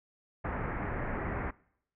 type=low-pass noise; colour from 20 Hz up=pink; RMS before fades=-35 dBFS; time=0.44-1.51 s; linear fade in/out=10 ms; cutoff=2100 Hz; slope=48 dB/octave; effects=noise-tail reverb RT60 0.7 s tail -23 dB re dry